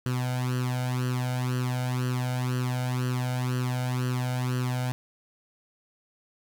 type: tone with flanger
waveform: sawtooth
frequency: 126 Hz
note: B2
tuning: 35 cents sharp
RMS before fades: -28 dBFS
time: 0.06-4.92 s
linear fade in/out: 0 ms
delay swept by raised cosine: 0.67 to 1.36 ms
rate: 2 Hz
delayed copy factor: +0.8
effects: none